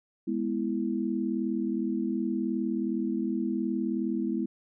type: chord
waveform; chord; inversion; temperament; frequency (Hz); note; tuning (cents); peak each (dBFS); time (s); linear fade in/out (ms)
sine; E major; first; equal; 207.7 / 246.9 / 329.6; G#3 / B3 / E4; 0 / 0 / 0; -31; 0.27-4.46; 10
effects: none